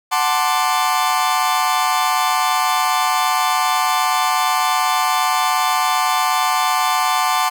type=chord; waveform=40% pulse; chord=D dominant seventh; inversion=first; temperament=equal with one note detuned; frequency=742.6 / 880 / 1046.5 / 1174.7 Hz; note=F#5 / A5 / C6 / D6; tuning=+6 / 0 / 0 / 0 cents; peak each=-20 dBFS; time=0.11-7.5 s; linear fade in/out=20 ms; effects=none